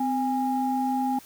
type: tone pair together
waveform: sine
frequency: 257.7 / 818.7 Hz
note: C4 / G#5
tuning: -26 / -25 cents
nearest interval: octave + minor sixth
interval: 2001 cents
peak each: -25 dBFS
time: 0-1.19 s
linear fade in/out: 5 ms
effects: tanh soft clip ceiling -15 dBFS + white hiss -50 dBFS RMS until 1.25 s